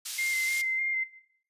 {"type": "band-pass noise", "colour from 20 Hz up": "pink", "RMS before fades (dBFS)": -37, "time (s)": [0.05, 0.62], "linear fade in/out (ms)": 10, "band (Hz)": [4200, 12000], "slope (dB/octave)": 12}
{"type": "tone with vibrato", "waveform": "sine", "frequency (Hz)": 2093, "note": "C7", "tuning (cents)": 0, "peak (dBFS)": -27, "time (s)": [0.18, 1.04], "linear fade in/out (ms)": 10, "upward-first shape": "square", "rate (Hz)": 3.3, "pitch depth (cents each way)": 17}
{"effects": ["noise-tail reverb RT60 0.7 s tail -18 dB re dry", "resampled to 32000 Hz"]}